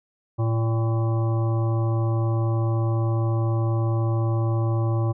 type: harmonic tone with a mistuned harmonic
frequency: 113.1 Hz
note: A2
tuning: 48 cents sharp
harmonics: 1 / 3 / 5 / 7 / 9 / 10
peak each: -20 / -30 / -34 / -37 / -39 / -40 dBFS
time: 0.38-5.13 s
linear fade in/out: 20 ms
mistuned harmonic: 5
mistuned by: +25 cents
effects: none